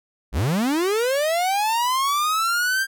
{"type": "linear sweep", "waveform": "45% pulse", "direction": "up", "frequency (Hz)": [46.25, 1601], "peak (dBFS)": -19, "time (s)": [0.32, 2.87], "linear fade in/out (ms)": 50, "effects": []}